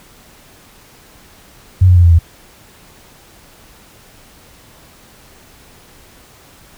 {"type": "tone with pitch steps", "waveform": "sine", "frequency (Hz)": [92.5, 90.02, 87.61, 85.26, 82.98], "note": ["F#2", "F#2", "F2", "F2", "E2"], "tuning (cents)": [0, -47, 6, -41, 12], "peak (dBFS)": -4, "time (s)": [1.81, 2.19], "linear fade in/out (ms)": 10, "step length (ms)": 76, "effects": ["pink hiss -44 dBFS RMS until 6.77 s"]}